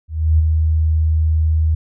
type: tone with ADSR envelope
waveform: sine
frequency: 79 Hz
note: D#2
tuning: 27 cents sharp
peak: -8 dBFS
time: 0.08-1.75 s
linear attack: 310 ms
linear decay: 17 ms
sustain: -4 dB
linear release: 7 ms
effects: none